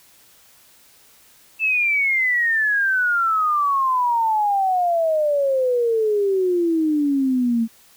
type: exponential sweep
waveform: sine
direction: down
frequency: 2652 to 223.4 Hz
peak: -16 dBFS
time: 1.59-7.68 s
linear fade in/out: 50 ms
effects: white hiss -52 dBFS RMS until 7.96 s